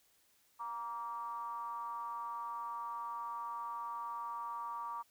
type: ring-modulated tone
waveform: triangle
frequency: 110 Hz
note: A2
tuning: in tune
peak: -34 dBFS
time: 0.59-5.03 s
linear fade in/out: 20 ms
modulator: 1050 Hz
effects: white hiss -71 dBFS RMS until 5.1 s